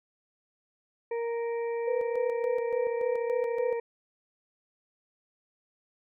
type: harmonic tone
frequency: 466.3 Hz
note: A#4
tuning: 1 cent sharp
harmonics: 1 / 2 / 4 / 5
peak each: -29 / -40 / -47 / -48 dBFS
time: 1.11-3.8 s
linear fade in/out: 5 ms
type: tone with tremolo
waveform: sine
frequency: 500 Hz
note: B4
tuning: 21 cents sharp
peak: -27 dBFS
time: 1.87-3.74 s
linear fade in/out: 10 ms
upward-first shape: square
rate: 3.5 Hz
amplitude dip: 55%
effects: none